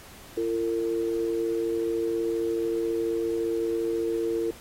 sine tone pair together, 340.5 / 455 Hz, F4 / A#4, -44 / -42 cents, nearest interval perfect fourth, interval 502 cents, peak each -27 dBFS, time 0.37-4.51 s, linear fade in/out 5 ms, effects pink hiss -48 dBFS RMS until 4.6 s + AAC 48 kbps

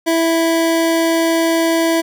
25% pulse tone, 329.6 Hz, E4, in tune, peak -9 dBFS, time 0.06-2.02 s, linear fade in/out 20 ms, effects none

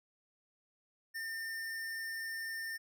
square tone, 1806 Hz, A6, 45 cents sharp, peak -39 dBFS, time 1.14-2.78 s, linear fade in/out 20 ms, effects none

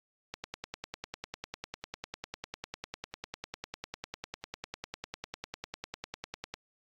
click train, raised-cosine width 0.2 ms, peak -21 dBFS, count 63, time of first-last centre 0.34-6.54 s, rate 10 Hz, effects AAC 64 kbps

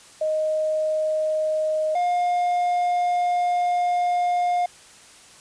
sine / triangle tone pair in turn, 622.3 / 710.1 Hz, D#5 / F5, 0 / +29 cents, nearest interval major second, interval 229 cents, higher second, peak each -20 / -17 dBFS, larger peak second, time 0.21-1.95 / 1.95-4.66 s, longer second, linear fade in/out 5 ms, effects white hiss -48 dBFS RMS until 5.4 s + resampled to 22050 Hz

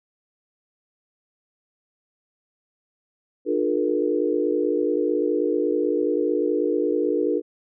sine tone cluster, 300.8 / 356.6 / 428.3 / 477.5 Hz, D4 / F4 / A4 / A#4, +42 / +36 / -47 / +42 cents, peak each -25 dBFS, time 3.45-7.42 s, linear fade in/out 50 ms, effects none

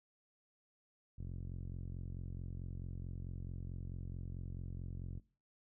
5% pulse tone with low-pass filter, 44.57 Hz, F1, 36 cents sharp, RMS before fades -44 dBFS, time 1.18-5.2 s, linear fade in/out 10 ms, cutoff 110 Hz, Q 1, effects noise-tail reverb RT60 0.4 s tail -22 dB re dry

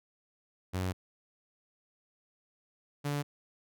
sawtooth tone pair in turn, 92.5 / 144.65 Hz, F#2 / D3, 0 / -26 cents, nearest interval minor sixth, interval 774 cents, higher second, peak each -27 dBFS, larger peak neither, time 0.73-0.93 / 3.04-3.23 s, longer first, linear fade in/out 20 ms, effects none

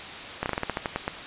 slowing click train, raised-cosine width 0.5 ms, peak -11 dBFS, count 11, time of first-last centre 0.43-1.079 s, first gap 29 ms, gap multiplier 1.17, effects white hiss -37 dBFS RMS until 1.26 s + resampled to 8000 Hz

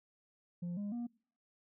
sine tone with pitch steps, 174.7 / 204.2 / 238.6 Hz, F3 / G#3 / A#3, +1 / -29 / +41 cents, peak -34 dBFS, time 0.62-1.07 s, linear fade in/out 10 ms, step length 150 ms, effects noise-tail reverb RT60 0.5 s tail -26 dB re dry + tanh soft clip ceiling -36 dBFS

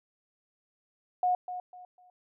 sine tone with echo, 725 Hz, F#5, 35 cents flat, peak -23 dBFS, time 1.23-1.35 s, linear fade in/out 2 ms, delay 250 ms, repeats 3, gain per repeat -11 dB, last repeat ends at 2.1 s, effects none

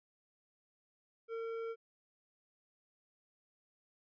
sine tone with hard clipping, 455.4 Hz, A#4, 40 cents flat, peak -40 dBFS, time 1.28-1.76 s, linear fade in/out 50 ms, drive 9 dB, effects resampled to 11025 Hz

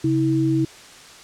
sine tone pair together, 135.8 / 323 Hz, C#3 / E4, -35 / -35 cents, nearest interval octave + minor third, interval 1500 cents, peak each -21 / -18 dBFS, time 0.04-0.65 s, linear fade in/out 5 ms, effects white hiss -43 dBFS RMS until 1.23 s + low-pass 7000 Hz 12 dB/octave

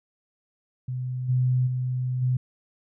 sine tone with level steps, 126.8 Hz, B2, 46 cents sharp, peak -27 / -19 / -24 / -20 dBFS, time 0.88-2.37 s, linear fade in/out 5 ms, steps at 1.28 / 1.66 / 2.21 s, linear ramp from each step 20 ms, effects none

